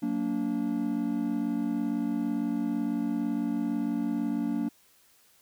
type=chord; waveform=triangle; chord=Gb augmented; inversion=none; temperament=just; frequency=185 / 231.2 / 289.1 Hz; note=Gb3 / Bb3 / D4; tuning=0 / -14 / -27 cents; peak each=-34 / -28 / -28 dBFS; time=0.02-4.69 s; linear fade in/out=10 ms; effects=white hiss -62 dBFS RMS until 5.41 s